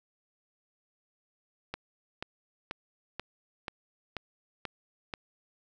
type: click train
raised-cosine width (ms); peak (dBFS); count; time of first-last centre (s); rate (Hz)
0.3; -19; 8; 1.74-5.138; 2.06
effects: none